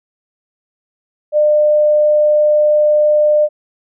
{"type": "tone", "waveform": "sine", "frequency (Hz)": 601, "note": "D5", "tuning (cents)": 40, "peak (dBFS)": -8, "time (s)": [1.32, 3.49], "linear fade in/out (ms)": 50, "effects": []}